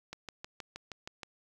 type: click train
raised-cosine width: 0.2 ms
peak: -24 dBFS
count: 8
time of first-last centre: 0.13-1.232 s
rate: 6.35 Hz
effects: 9-bit